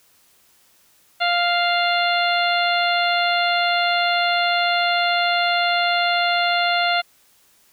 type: harmonic tone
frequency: 698.5 Hz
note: F5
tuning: in tune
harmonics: 1 / 2 / 3 / 4 / 5 / 6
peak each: -20 / -23 / -25 / -26 / -27 / -28 dBFS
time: 1.2-7.02 s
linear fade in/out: 20 ms
effects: white hiss -57 dBFS RMS until 7.72 s